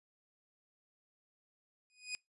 20% pulse tone with exponential growth, 2489 Hz, D#7, in tune, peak -30 dBFS, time 1.9-2.15 s, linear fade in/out 0 ms, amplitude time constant 53 ms, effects noise-tail reverb RT60 0.2 s tail -26 dB re dry + resampled to 24000 Hz

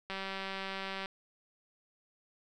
click train, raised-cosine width 0.3 ms, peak -23 dBFS, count 186, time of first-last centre 0.1-1.059 s, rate 193 Hz, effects none

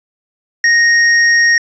square tone, 1864.7 Hz, A#6, in tune, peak -8 dBFS, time 0.64-1.58 s, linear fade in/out 2 ms, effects resampled to 16000 Hz + 8-bit

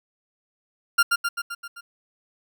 40% pulse tone with echo, 1396.9 Hz, F6, in tune, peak -13 dBFS, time 0.98-1.03 s, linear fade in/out 10 ms, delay 130 ms, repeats 6, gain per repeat -4 dB, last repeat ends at 1.81 s, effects none

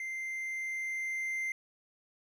triangle tone with level ramp, 2087 Hz, C7, 5 cents flat, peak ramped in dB -34 to -30 dBFS, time 0-1.52 s, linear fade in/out 2 ms, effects none

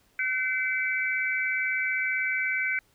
sine tone cluster, 1524 / 2061 / 2297 Hz, G6 / C7 / D7, -49 / -27 / -39 cents, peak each -29 / -30 / -29 dBFS, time 0.19-2.79 s, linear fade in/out 2 ms, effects pink hiss -65 dBFS RMS until 2.94 s

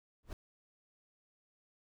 brown noise with exponential growth, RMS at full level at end -35 dBFS, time 0.23-0.33 s, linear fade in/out 2 ms, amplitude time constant 20 ms, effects none

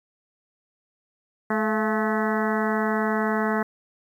harmonic tone with a mistuned harmonic, 215.8 Hz, A3, 33 cents flat, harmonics 1 / 2 / 3 / 4 / 5 / 6 / 7 / 8 / 9, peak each -25 / -28 / -30 / -31 / -32 / -33 / -33 / -34 / -35 dBFS, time 1.5-3.63 s, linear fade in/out 5 ms, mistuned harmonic 3, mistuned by +62 cents, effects 9-bit

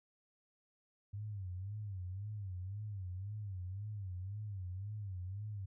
sine tone with vibrato, 98 Hz, G2, in tune, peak -40 dBFS, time 1.13-5.66 s, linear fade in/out 10 ms, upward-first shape sine, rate 1.9 Hz, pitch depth 150 cents each way, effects none

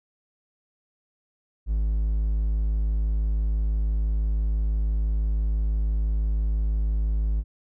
triangle tone, 53 Hz, G#1, 36 cents sharp, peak -19 dBFS, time 1.66-7.44 s, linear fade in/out 50 ms, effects none

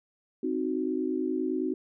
sine chord, C diminished, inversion none, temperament equal, 261.6 / 311.1 / 370 Hz, C4 / Eb4 / Gb4, 0 / 0 / 0 cents, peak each -31 dBFS, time 0.43-1.74 s, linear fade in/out 5 ms, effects none

